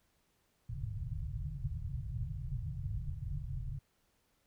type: low-pass noise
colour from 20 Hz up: white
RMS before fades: -39 dBFS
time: 0.69-3.79 s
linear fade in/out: 5 ms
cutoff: 150 Hz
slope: 96 dB/octave
effects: pink hiss -75 dBFS RMS until 4.46 s